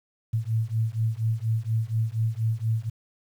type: beating tone pair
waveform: sine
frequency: 110 / 114.2 Hz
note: A2 / A#2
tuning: 0 / -35 cents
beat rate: 4.2 Hz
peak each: -26 dBFS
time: 0.33-2.9 s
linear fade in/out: 10 ms
effects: 9-bit